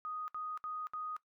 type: tone bursts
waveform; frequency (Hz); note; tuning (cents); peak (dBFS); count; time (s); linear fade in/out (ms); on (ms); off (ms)
sine; 1244.5; D#6; 0; -38; 4; 0.05-1.165; 0; 230; 65
effects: noise-tail reverb RT60 0.1 s tail -18 dB re dry